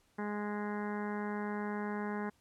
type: harmonic tone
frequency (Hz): 207.7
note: G#3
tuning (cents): 0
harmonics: 1 / 2 / 3 / 4 / 5 / 6 / 7 / 8 / 9 / 10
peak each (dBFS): -37 / -41 / -50 / -44 / -46 / -54 / -49 / -49 / -51 / -56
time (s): 0.18-2.3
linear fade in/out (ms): 10
effects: pink hiss -71 dBFS RMS until 2.4 s + low-pass 12000 Hz 12 dB/octave